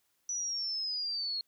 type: linear sweep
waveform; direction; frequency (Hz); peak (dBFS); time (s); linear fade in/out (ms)
sine; down; 5940 to 4259; -32; 0.29-1.41; 2
effects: white hiss -75 dBFS RMS until 1.47 s